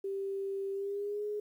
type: tone with pitch glide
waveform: sine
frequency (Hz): 392 to 417.7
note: G4 to G#4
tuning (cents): 0 to +10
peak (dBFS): -33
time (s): 0.04-1.4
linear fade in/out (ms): 5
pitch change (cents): +110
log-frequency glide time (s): 0.73-1.24
effects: 11-bit